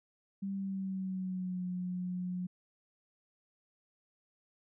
sine tone with pitch glide, 196 to 180.77 Hz, G3 to F#3, 0 to -40 cents, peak -34 dBFS, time 0.42-2.47 s, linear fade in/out 10 ms, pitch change -140 cents, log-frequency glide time 0.53-1.65 s, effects none

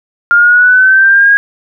sine linear sweep, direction up, 1400 to 1645 Hz, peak -3 dBFS, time 0.31-1.37 s, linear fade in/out 0 ms, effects none

